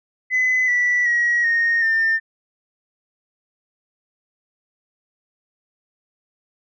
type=tone with pitch steps; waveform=sine; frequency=2018 / 1961.7 / 1906.9 / 1853.7 / 1802 Hz; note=B6 / B6 / A#6 / A#6 / A6; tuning=+37 / -12 / +39 / -10 / +41 cents; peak=-14 dBFS; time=0.3-2.2 s; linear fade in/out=50 ms; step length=380 ms; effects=tanh soft clip ceiling -12 dBFS